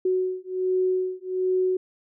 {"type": "beating tone pair", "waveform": "sine", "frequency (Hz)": [370, 371.3], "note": ["F#4", "F#4"], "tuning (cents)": [0, 6], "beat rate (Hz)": 1.3, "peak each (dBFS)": -25, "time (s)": [0.05, 1.77], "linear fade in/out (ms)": 5, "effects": []}